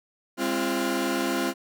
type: tone cluster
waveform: sawtooth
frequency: 203.3 / 264.1 / 342.8 / 1427 Hz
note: G#3 / C4 / F4 / F6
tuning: -37 / +16 / -32 / +37 cents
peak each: -29 / -24 / -24 / -32 dBFS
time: 0.37-1.54 s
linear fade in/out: 50 ms
effects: none